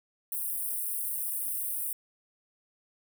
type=high-pass noise; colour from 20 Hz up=white; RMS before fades=-33 dBFS; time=0.32-1.93 s; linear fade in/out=2 ms; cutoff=8700 Hz; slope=96 dB/octave; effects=none